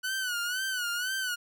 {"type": "tone with vibrato", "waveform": "sawtooth", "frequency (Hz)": 1480, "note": "F#6", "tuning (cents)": 0, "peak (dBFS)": -26, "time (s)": [0.03, 1.36], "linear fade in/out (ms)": 20, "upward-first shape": "sine", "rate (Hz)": 2, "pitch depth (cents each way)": 93, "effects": []}